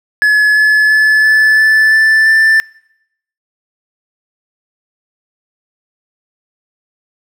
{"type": "tone with pitch steps", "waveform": "triangle", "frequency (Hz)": [1705, 1715.9, 1726.8, 1737.8, 1748.9, 1760, 1771.3], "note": ["G#6", "A6", "A6", "A6", "A6", "A6", "A6"], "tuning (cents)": [45, -44, -33, -22, -11, 0, 11], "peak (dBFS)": -4, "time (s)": [0.22, 2.6], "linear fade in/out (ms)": 0, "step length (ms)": 340, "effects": ["noise-tail reverb RT60 0.8 s tail -24 dB re dry"]}